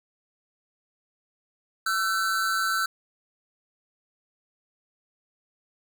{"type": "tone pair together", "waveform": "square", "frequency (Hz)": [1335.8, 1525], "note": ["E6", "G6"], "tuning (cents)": [23, -48], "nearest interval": "major second", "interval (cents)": 229, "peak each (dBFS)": [-27, -27], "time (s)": [1.86, 2.86], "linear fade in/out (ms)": 5, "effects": []}